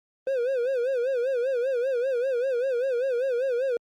triangle tone with vibrato, 507 Hz, B4, 45 cents sharp, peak -21 dBFS, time 0.27-3.77 s, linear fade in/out 2 ms, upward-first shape sine, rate 5.1 Hz, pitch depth 130 cents each way, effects Opus 32 kbps

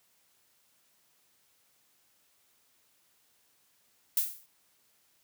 violet noise with exponential decay, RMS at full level -24 dBFS, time 4.17-4.46 s, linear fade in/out 2 ms, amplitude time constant 63 ms, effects white hiss -69 dBFS RMS until 5.23 s + high-pass 60 Hz 12 dB/octave

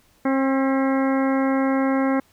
harmonic tone with a mistuned harmonic, 268 Hz, C4, 42 cents sharp, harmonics 1 / 2 / 3 / 4 / 5 / 6 / 7 / 8, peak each -19 / -25 / -29 / -31 / -33 / -35 / -36 / -37 dBFS, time 0.25-2.2 s, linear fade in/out 5 ms, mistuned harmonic 7, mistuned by +44 cents, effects pink hiss -59 dBFS RMS until 2.32 s

